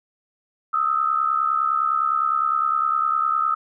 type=tone pair together; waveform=sine; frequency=1248.7 / 1318.5 Hz; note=D#6 / E6; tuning=+6 / 0 cents; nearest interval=minor second; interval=94 cents; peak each=-21 dBFS; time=0.73-3.55 s; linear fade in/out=10 ms; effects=none